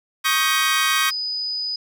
20% pulse chord, Eb dominant seventh, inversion third, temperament equal with one note detuned, 1108.7 / 1244.5 / 1568 / 1900.5 Hz, Db6 / Eb6 / G6 / Bb6, 0 / 0 / 0 / +33 cents, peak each -18 dBFS, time 0.24-1.11 s, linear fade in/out 20 ms
sine tone, 4978 Hz, D#8, in tune, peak -23 dBFS, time 1.1-1.76 s, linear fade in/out 5 ms
effects none

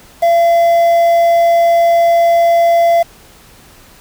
triangle tone with quantisation, 680 Hz, F5, 46 cents flat, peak -5 dBFS, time 0.22-3.03 s, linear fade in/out 10 ms, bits 5, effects pink hiss -42 dBFS RMS until 4 s

